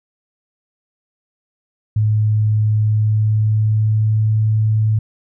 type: tone with pitch glide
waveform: sine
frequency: 107.3 to 108.74 Hz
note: A2 to A2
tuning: -43 to -20 cents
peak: -12 dBFS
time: 1.96-4.99 s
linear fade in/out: 5 ms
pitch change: +23 cents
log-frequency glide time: 2.84-4.37 s
effects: none